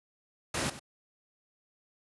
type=noise with echo; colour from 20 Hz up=pink; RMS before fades=-31 dBFS; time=0.54-0.7 s; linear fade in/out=5 ms; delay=95 ms; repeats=1; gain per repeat=-14 dB; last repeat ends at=0.795 s; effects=high-pass 100 Hz 12 dB/octave + resampled to 24000 Hz